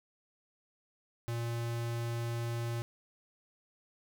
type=tone; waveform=square; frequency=117.3 Hz; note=A#2; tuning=11 cents sharp; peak=-34 dBFS; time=1.28-2.82 s; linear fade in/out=0 ms; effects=none